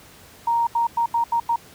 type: tone bursts at uneven times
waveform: sine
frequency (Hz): 933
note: A#5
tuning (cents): +1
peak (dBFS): -17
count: 6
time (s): 0.47-0.67 / 0.75-0.87 / 0.97-1.06 / 1.14-1.24 / 1.32-1.4 / 1.49-1.56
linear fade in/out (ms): 5
effects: pink hiss -47 dBFS RMS until 1.74 s + high-pass 60 Hz 12 dB/octave

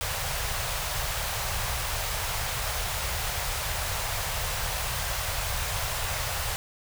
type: band-stop noise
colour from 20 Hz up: pink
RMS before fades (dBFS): -30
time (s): 0.01-6.56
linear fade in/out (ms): 0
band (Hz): 130 to 560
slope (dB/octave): 24
effects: none

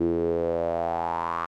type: tone with band-pass filter sweep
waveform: sawtooth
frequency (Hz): 84.1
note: E2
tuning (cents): +35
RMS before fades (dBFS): -26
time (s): 0-1.46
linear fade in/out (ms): 10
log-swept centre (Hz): 330 to 1200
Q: 6
effects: MP3 96 kbps

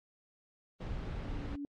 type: noise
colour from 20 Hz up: brown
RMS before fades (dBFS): -39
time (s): 0.8-1.56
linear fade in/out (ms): 10
type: tone with exponential growth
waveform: sine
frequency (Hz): 285.5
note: D4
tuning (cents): -49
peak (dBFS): -36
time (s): 0.82-1.65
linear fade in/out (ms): 1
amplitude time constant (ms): 180
effects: low-pass 4000 Hz 12 dB/octave + AAC 48 kbps

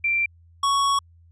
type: tone pair in turn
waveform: sine / square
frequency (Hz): 2357 / 1113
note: D7 / C#6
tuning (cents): +6 / +7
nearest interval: octave + minor second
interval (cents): 1299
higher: first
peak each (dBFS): -19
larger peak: neither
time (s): 0.04-0.26 / 0.63-0.99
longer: second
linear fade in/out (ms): 5
effects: added 84 Hz sine -50 dBFS peak until 1.31 s + resampled to 22050 Hz

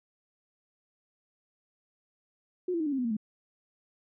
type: tone with pitch steps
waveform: sine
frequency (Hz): 362.4 / 336.2 / 311.9 / 289.3 / 268.4 / 249 / 231 / 214.2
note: F#4 / E4 / D#4 / D4 / C4 / B3 / A#3 / A3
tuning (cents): -36 / +34 / +4 / -26 / +44 / +14 / -16 / -46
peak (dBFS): -27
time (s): 2.68-3.168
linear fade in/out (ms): 5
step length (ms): 61
effects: none

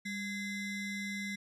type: ring-modulated tone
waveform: square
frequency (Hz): 930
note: A#5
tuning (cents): -4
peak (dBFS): -34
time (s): 0.05-1.36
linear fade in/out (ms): 10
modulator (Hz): 1130
effects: low-pass 9000 Hz 12 dB/octave

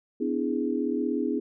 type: chord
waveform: sine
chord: E dominant seventh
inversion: second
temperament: equal with one note detuned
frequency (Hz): 252.1 / 293.7 / 329.6 / 415.3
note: B3 / D4 / E4 / G#4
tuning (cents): +36 / 0 / 0 / 0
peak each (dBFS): -29 / -30 / -31 / -31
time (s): 0.2-1.4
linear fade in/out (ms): 10
effects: none

